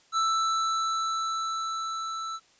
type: tone with level ramp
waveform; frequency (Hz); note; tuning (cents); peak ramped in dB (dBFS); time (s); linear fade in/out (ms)
square; 1323; E6; +6; -23 to -33; 0.12-2.4; 50
effects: white hiss -61 dBFS RMS until 2.59 s + resampled to 16000 Hz